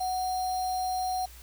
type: tone with sample-and-hold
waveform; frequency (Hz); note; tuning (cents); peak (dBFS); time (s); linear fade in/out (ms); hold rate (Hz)
sine; 740; F#5; 0; -27; 0-1.26; 10; 4900
effects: added 60 Hz sine -48 dBFS peak until 1.42 s + white hiss -52 dBFS RMS until 1.42 s